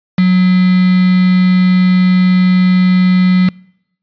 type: tone with quantisation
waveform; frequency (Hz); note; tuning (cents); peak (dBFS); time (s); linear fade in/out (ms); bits
sine; 183.4; F#3; -15; -6; 0.18-3.49; 5; 3
effects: noise-tail reverb RT60 0.8 s tail -26 dB re dry + resampled to 11025 Hz